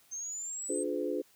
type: linear sweep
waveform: sine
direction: up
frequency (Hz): 6272 to 8372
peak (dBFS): -36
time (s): 0.11-0.84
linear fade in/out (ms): 20
type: chord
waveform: sine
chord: D diminished seventh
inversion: none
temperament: just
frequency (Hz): 293.7 / 352.4 / 422.9 / 507.5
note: D4 / F4 / Ab4 / Cb5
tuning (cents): 0 / +16 / +31 / +47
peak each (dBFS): -36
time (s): 0.69-1.22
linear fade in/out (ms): 10
effects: white hiss -64 dBFS RMS until 1.35 s